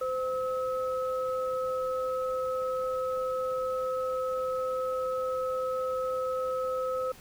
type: tone pair together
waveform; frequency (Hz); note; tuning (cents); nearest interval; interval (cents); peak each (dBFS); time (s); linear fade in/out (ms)
sine; 515 / 1288.4; C5 / E6; -28 / -40; octave + major third; 1588; -29 / -34; 0.01-7.12; 5
effects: pink hiss -52 dBFS RMS until 7.2 s